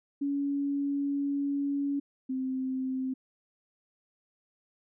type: tone pair in turn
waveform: sine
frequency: 281.9 / 260.9 Hz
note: C#4 / C4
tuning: +29 / -5 cents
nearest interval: minor second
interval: 134 cents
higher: first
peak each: -27 / -29 dBFS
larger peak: first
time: 0.21-2 / 2.29-3.14 s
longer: first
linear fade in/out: 10 ms
effects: none